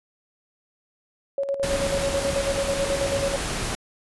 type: tone with tremolo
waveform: sine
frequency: 554.4 Hz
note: C#5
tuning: in tune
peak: -21 dBFS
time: 1.38-3.36 s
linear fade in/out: 2 ms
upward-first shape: square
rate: 9.2 Hz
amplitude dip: 60%
type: noise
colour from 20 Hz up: pink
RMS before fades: -28 dBFS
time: 1.63-3.75 s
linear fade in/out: 0 ms
effects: resampled to 24000 Hz